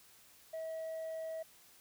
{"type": "tone", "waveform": "sine", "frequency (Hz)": 644, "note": "E5", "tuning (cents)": -41, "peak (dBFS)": -36, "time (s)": [0.53, 1.43], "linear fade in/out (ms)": 10, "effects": ["tanh soft clip ceiling -38 dBFS", "white hiss -62 dBFS RMS until 1.8 s"]}